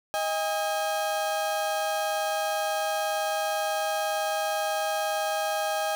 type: tone pair together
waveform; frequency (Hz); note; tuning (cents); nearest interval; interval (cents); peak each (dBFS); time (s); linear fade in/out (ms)
35% pulse; 629 / 811; D#5 / G#5; +19 / -41; major third; 440; -27; 0.14-5.95; 0
effects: none